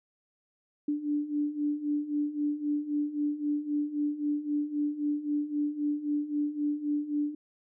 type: beating tone pair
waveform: sine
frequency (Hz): 291.8 / 295.6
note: D4 / D4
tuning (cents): -11 / +11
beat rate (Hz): 3.8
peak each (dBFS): -33 / -29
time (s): 0.88-7.35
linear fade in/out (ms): 5
effects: none